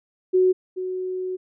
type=tone pair in turn; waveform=sine; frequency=370 / 370 Hz; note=F#4 / F#4; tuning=0 / 0 cents; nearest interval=unison; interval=0 cents; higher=neither; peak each=-14 / -25 dBFS; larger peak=first; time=0.33-0.53 / 0.76-1.37 s; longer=second; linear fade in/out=20 ms; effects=none